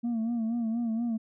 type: tone with vibrato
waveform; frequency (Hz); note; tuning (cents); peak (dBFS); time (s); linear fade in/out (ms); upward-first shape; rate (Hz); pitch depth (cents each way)
sine; 230; A#3; -23; -24; 0.03-1.18; 20; sine; 4.2; 69
effects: tanh soft clip ceiling -26 dBFS